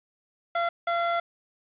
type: tone bursts at uneven times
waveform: 25% pulse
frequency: 684 Hz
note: F5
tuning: 36 cents flat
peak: -20 dBFS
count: 2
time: 0.55-0.69 / 0.87-1.2 s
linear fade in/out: 5 ms
effects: resampled to 8000 Hz + 8-bit